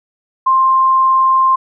sine tone, 1053 Hz, C6, 11 cents sharp, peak -8 dBFS, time 0.46-1.56 s, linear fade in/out 10 ms, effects none

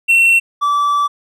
triangle tone pair in turn, 2714 / 1158 Hz, E7 / D6, +50 / -25 cents, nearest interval octave + minor third, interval 1475 cents, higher first, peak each -6 / -10 dBFS, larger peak first, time 0.08-0.4 / 0.61-1.08 s, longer second, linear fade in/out 20 ms, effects none

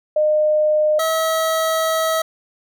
sine / 25% pulse tone pair in turn, 610 / 644.3 Hz, D#5 / E5, -34 / -40 cents, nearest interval minor second, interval 94 cents, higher second, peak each -13 dBFS, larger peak neither, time 0.16-0.99 / 0.99-2.22 s, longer second, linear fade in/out 5 ms, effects none

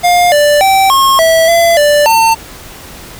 square tone with pitch steps, 707 / 588 / 774 / 1081 / 653 / 676 / 588 / 901 Hz, F5 / D5 / G5 / C#6 / E5 / E5 / D5 / A5, +21 / +2 / -22 / -44 / -17 / +43 / +2 / +41 cents, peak -6 dBFS, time 0.03-2.35 s, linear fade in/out 20 ms, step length 290 ms, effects pink hiss -31 dBFS RMS until 3.19 s

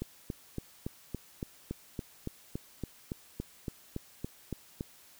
click train, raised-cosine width 3 ms, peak -22 dBFS, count 18, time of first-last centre 0.02-4.809 s, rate 3.55 Hz, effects white hiss -58 dBFS RMS until 5.19 s

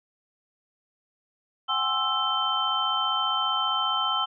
sine tone cluster, 755 / 830 / 1053 / 1322 / 3095 Hz, F#5 / G#5 / C6 / E6 / G7, +35 / -1 / +11 / +5 / -23 cents, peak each -34 / -33 / -31 / -27 / -27 dBFS, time 1.68-4.26 s, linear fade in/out 20 ms, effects none

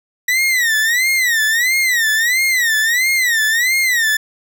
40% pulse tone with vibrato, 1928 Hz, B6, 42 cents flat, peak -12 dBFS, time 0.28-4.17 s, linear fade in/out 5 ms, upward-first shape sine, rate 1.5 Hz, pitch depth 180 cents each way, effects none

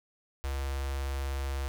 square tone with notch filter, 68.2 Hz, C#2, 28 cents flat, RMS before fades -33 dBFS, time 0.44-1.68 s, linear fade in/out 0 ms, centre 200 Hz, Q 0.52, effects none

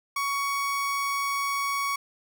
30% pulse tone, 1119 Hz, C#6, 16 cents sharp, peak -23 dBFS, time 0.16-1.96 s, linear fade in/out 5 ms, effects none

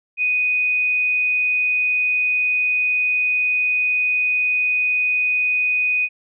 sine tone, 2489 Hz, D#7, in tune, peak -16 dBFS, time 0.17-6.09 s, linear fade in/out 50 ms, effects none

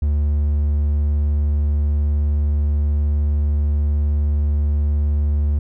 triangle tone, 73.42 Hz, D2, in tune, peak -13 dBFS, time 0.02-5.59 s, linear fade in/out 5 ms, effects none

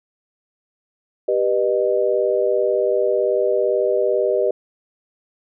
sine chord, G augmented, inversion none, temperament just, 392 / 490 / 612.5 Hz, G4 / B4 / D#5, 0 / -14 / -27 cents, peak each -20 dBFS, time 1.28-4.51 s, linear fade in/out 5 ms, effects none

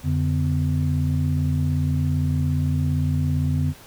sine tone cluster, 87.3 / 144.8 / 251.3 Hz, F2 / D3 / B3, 0 / -24 / +30 cents, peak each -22 / -21 / -27 dBFS, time 0.03-3.74 s, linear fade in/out 50 ms, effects tanh soft clip ceiling -10 dBFS + pink hiss -46 dBFS RMS until 3.86 s

